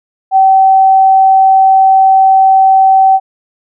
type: tone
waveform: sine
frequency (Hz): 768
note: G5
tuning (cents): -36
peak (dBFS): -3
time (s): 0.31-3.2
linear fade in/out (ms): 50
effects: none